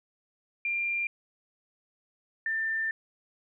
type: tone pair in turn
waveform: sine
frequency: 2387 / 1788.2 Hz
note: D7 / A6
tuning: +28 / +28 cents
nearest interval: perfect fourth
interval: 500 cents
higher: first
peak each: -27 dBFS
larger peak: neither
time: 0.65-1.07 / 2.46-2.91 s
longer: second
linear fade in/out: 2 ms
effects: none